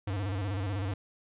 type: tone with vibrato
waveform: square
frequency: 98 Hz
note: G2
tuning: in tune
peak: -31 dBFS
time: 0.07-0.94 s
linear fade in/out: 5 ms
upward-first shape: square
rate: 16 Hz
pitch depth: 92 cents each way
effects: resampled to 8000 Hz + 12-bit